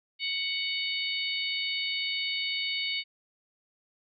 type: harmonic tone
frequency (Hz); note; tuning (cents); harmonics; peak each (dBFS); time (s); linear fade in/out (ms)
742; F#5; +5; 3 / 4 / 5 / 6; -33 / -34 / -35 / -36; 0.19-3.04; 50
effects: none